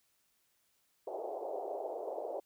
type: band-pass noise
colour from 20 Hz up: white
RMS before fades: -40 dBFS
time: 1.07-2.4 s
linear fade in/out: 5 ms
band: 380 to 760 Hz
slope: 48 dB/octave
effects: white hiss -75 dBFS RMS until 2.45 s